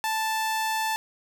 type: tone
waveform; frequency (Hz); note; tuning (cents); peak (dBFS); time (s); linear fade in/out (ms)
sawtooth; 880; A5; 0; -21; 0.04-0.96; 0
effects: none